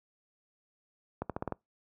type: accelerating click train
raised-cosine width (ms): 1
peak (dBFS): -19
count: 6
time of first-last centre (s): 1.22-1.523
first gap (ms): 77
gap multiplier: 0.88
effects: noise-tail reverb RT60 0.2 s tail -26 dB re dry + high-pass 60 Hz 12 dB/octave